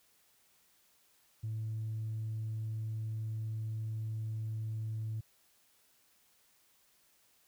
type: tone with tanh clipping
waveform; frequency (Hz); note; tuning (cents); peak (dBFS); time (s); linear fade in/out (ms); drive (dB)
triangle; 110; A2; 0; -35; 1.43-5.21; 10; 5
effects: white hiss -69 dBFS RMS until 7.47 s